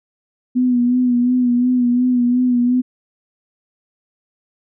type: tone with vibrato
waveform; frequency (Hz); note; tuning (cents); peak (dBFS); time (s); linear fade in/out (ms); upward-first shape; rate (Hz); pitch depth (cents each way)
sine; 246.9; B3; 0; -12; 0.55-2.82; 20; sine; 2.8; 39
effects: none